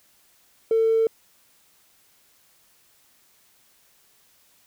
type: tone with tanh clipping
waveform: triangle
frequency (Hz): 449.1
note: A4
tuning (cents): +35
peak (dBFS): -16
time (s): 0.71-1.07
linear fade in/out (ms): 2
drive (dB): 1
effects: white hiss -60 dBFS RMS until 4.66 s